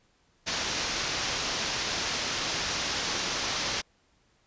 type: low-pass noise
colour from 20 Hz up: white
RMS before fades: -31 dBFS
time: 0.46-3.82 s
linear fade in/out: 20 ms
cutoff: 6400 Hz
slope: 48 dB/octave
effects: pink hiss -67 dBFS RMS until 4.46 s + resampled to 16000 Hz